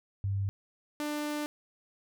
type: tone pair in turn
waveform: sine / sawtooth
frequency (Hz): 98.6 / 297.3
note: G2 / D4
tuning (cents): +11 / +21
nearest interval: octave + perfect fifth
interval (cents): 1910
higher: second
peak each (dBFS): -28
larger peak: neither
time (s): 0.24-0.49 / 1-1.46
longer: second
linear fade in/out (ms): 0
effects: none